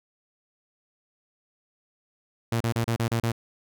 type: tone bursts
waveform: sawtooth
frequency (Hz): 115.7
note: A#2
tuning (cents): -13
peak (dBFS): -19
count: 7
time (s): 2.52-3.319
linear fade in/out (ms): 5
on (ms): 85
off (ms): 34
effects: none